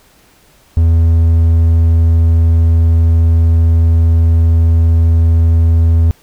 triangle tone, 82.41 Hz, E2, in tune, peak -4 dBFS, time 0.77-6.11 s, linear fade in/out 0 ms, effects pink hiss -48 dBFS RMS until 6.22 s

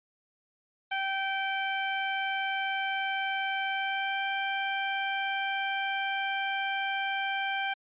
15% pulse tone with pitch glide, 777 to 782.9 Hz, G5 to G5, -16 to -2 cents, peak -22 dBFS, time 0.91-7.74 s, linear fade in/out 10 ms, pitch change +14 cents, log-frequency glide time 3.71-4.23 s, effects resampled to 8000 Hz

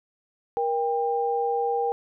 sine tone pair together, 472.3 / 795.9 Hz, A#4 / G5, +23 / +26 cents, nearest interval major sixth, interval 903 cents, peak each -25 dBFS, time 0.57-1.92 s, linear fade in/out 0 ms, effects none

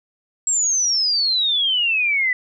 sine exponential sweep, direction down, 7700 to 1969 Hz, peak -16 dBFS, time 0.47-2.33 s, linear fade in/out 2 ms, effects none

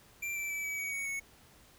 square tone with pitch steps, 2359 / 2333 / 2308 / 2283 / 2258 / 2233 / 2209 Hz, D7 / D7 / D7 / D7 / C#7 / C#7 / C#7, +7 / -12 / -31 / -50 / +31 / +12 / -7 cents, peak -35 dBFS, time 0.22-1.2 s, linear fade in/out 10 ms, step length 140 ms, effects pink hiss -60 dBFS RMS until 1.78 s

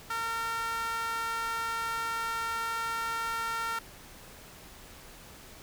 sawtooth tone with high-pass filter, 457.1 Hz, A#4, 34 cents flat, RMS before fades -33 dBFS, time 0.1-3.79 s, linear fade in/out 5 ms, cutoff 1200 Hz, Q 5.8, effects pink hiss -50 dBFS RMS until 5.62 s

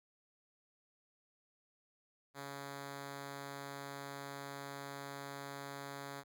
5% pulse tone, 140 Hz, C#3, 18 cents sharp, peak -33 dBFS, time 2.34-6.24 s, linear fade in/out 50 ms, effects none

